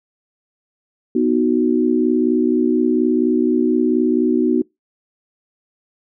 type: chord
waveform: sine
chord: B major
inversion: none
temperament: equal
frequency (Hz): 246.9 / 311.1 / 370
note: B3 / D#4 / F#4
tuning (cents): 0 / 0 / 0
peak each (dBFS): -17 / -18 / -18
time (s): 1.15-4.62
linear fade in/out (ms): 5
effects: noise-tail reverb RT60 0.2 s tail -26 dB re dry